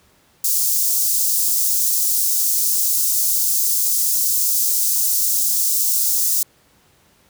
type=high-pass noise; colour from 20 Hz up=white; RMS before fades=-18 dBFS; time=0.44-6.43 s; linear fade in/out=5 ms; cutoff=5500 Hz; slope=24 dB/octave; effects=pink hiss -56 dBFS RMS until 7.29 s + high-pass 60 Hz 12 dB/octave